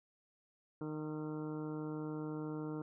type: harmonic tone with a mistuned harmonic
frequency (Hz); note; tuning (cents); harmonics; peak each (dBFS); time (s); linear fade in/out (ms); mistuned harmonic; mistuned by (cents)
153.7; D#3; -21; 1 / 2 / 3 / 4 / 5 / 6 / 7 / 8 / 9; -44 / -41 / -46 / -57 / -59 / -56 / -59 / -60 / -57; 0.81-2.82; 2; 9; -18
effects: none